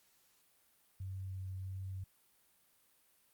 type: tone with vibrato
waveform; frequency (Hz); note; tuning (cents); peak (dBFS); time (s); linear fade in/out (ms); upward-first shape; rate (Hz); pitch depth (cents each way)
sine; 94.6; F#2; +39; -40; 1-2.04; 5; sine; 1.5; 10
effects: white hiss -71 dBFS RMS until 3.33 s + Opus 48 kbps